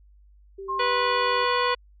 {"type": "tone with vibrato", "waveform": "sine", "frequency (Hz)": 388.9, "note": "G4", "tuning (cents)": -14, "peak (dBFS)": -34, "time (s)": [0.58, 1.45], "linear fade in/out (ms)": 10, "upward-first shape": "triangle", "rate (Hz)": 7.1, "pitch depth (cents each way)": 10}
{"type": "tone", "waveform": "sine", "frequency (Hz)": 1065, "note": "C6", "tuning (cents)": 30, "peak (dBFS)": -25, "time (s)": [0.68, 1.75], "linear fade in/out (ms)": 20}
{"type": "harmonic tone", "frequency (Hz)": 491.1, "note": "B4", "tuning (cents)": -10, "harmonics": [1, 2, 3, 4, 5, 6, 7, 9], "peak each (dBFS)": [-26, -29, -31, -32, -33, -34, -34, -36], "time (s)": [0.79, 1.75], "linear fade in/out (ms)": 10}
{"effects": ["added 50 Hz sine -51 dBFS peak until 2 s"]}